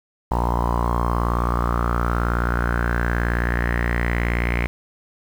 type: tone with low-pass filter sweep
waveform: sawtooth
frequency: 59 Hz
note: A#1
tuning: 22 cents sharp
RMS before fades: -21 dBFS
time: 0.31-4.67 s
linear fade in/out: 0 ms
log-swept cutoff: 930 to 2200 Hz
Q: 7
effects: 7-bit